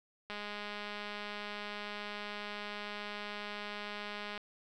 click train, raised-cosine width 0.3 ms, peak -26 dBFS, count 845, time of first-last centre 0.3-4.377 s, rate 207 Hz, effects none

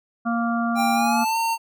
harmonic tone, 233.1 Hz, A#3, in tune, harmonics 1 / 3 / 5 / 6, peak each -22 / -27 / -29 / -30 dBFS, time 0.25-1.25 s, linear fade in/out 20 ms
square tone with pitch glide, 793 to 910.9 Hz, G5 to A#5, +20 to -40 cents, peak -21 dBFS, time 0.75-1.58 s, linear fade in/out 50 ms, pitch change +240 cents, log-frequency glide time 0.94-1.37 s
effects none

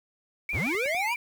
sine tone with vibrato, 2228 Hz, C#7, 8 cents sharp, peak -28 dBFS, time 0.49-1.16 s, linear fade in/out 2 ms, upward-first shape triangle, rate 6.6 Hz, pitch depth 160 cents each way
square linear sweep, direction up, 43.65 to 998 Hz, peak -29 dBFS, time 0.53-1.15 s, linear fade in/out 20 ms
clicks, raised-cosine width 1 ms, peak -31 dBFS, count 6, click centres 0.533 / 0.594 / 0.665 / 0.75 / 0.859 / 0.948 s
effects 8-bit

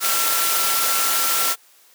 sine tone in noise, 1352 Hz, E6, 43 cents sharp, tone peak -26 dBFS, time 0-1.56 s, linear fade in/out 50 ms, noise white, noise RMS -20 dBFS, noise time 0-1.56 s, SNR -9 dB, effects white hiss -53 dBFS RMS until 1.94 s + high-pass 400 Hz 12 dB/octave

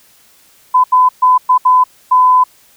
sine tone bursts at uneven times, 1009 Hz, B5, 37 cents sharp, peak -5 dBFS, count 6, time 0.74-0.84 / 0.92-1.09 / 1.22-1.38 / 1.49-1.58 / 1.65-1.84 / 2.11-2.44 s, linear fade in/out 10 ms, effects white hiss -48 dBFS RMS until 2.76 s

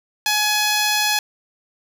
5% pulse tone with notch filter, 843 Hz, G#5, 26 cents sharp, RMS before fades -19 dBFS, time 0.26-1.19 s, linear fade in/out 2 ms, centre 8600 Hz, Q 1.1, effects none

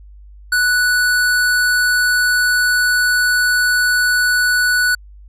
square tone, 1480 Hz, F#6, in tune, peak -13 dBFS, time 0.52-4.95 s, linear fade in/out 5 ms, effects added 50 Hz sine -37 dBFS peak until 5.28 s + resampled to 32000 Hz

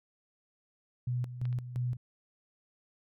sine tone with tremolo, 123.47 Hz, B2, in tune, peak -29 dBFS, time 1.07-1.97 s, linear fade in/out 5 ms, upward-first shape square, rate 2.9 Hz, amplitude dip 70%
clicks, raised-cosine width 0.3 ms, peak -33 / -38 dBFS, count 2, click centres 1.454 / 1.528 s
effects none

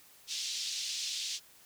white band-pass noise, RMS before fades -37 dBFS, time 0.27-1.4 s, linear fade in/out 50 ms, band 3100 to 6000 Hz, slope 24 dB/octave, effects white hiss -59 dBFS RMS until 1.65 s

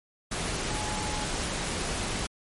sine tone in noise, 847 Hz, G#5, 34 cents sharp, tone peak -36 dBFS, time 0.69-1.25 s, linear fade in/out 10 ms, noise pink, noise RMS -31 dBFS, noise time 0.31-2.27 s, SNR -8 dB, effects MP3 48 kbps

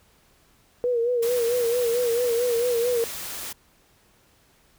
sine tone with vibrato, 478.3 Hz, A#4, 44 cents sharp, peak -20 dBFS, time 0.84-3.04 s, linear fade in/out 0 ms, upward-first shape sine, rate 4.5 Hz, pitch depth 66 cents each way
white noise, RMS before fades -34 dBFS, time 1.22-3.53 s, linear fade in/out 10 ms
effects pink hiss -60 dBFS RMS until 4.78 s

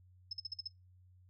sine tone bursts, 5200 Hz, E8, 24 cents flat, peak -37 dBFS, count 6, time 0.31-0.676 s, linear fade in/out 5 ms, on 21 ms, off 48 ms, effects noise-tail reverb RT60 0.2 s tail -20 dB re dry + added 91 Hz sine -60 dBFS peak until 1.29 s

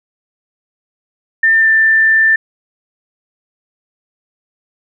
sine tone with pitch glide, 1797 to 1778.4 Hz, A6 to A6, +36 to +18 cents, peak -7 dBFS, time 1.43-2.36 s, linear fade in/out 5 ms, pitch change -18 cents, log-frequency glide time 1.59-1.68 s, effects none

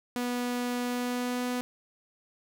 sawtooth tone with pitch glide, 244.9 to 247.7 Hz, B3 to B3, -14 to +5 cents, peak -25 dBFS, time 0.16-1.61 s, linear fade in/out 0 ms, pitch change +19 cents, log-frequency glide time 0.83-1.45 s, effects none

